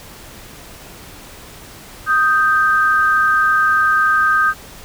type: tone pair together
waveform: sine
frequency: 1244.5 / 1568 Hz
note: D#6 / G6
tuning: 0 / 0 cents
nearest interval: major third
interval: 400 cents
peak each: -14 dBFS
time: 2.06-4.54 s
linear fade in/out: 50 ms
effects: pink hiss -38 dBFS RMS until 4.84 s